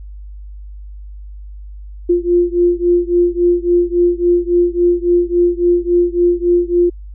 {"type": "beating tone pair", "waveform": "sine", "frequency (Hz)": [348.3, 351.9], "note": ["F4", "F4"], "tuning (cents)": [-5, 13], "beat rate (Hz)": 3.6, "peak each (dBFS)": [-13, -14], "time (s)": [2.09, 6.9], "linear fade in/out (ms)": 10, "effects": ["added 50 Hz sine -29 dBFS peak until 7.14 s"]}